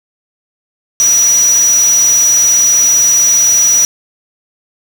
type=tone in noise; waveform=sine; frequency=5840 Hz; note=F#8; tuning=24 cents flat; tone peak=-6 dBFS; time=1-3.85 s; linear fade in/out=0 ms; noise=white; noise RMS=-21 dBFS; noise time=1-3.85 s; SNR=+12 dB; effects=none